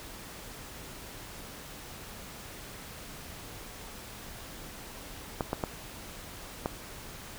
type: clicks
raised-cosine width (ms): 1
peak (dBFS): -15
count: 4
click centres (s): 5.408 / 5.531 / 5.638 / 6.659
effects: pink hiss -45 dBFS RMS until 7.38 s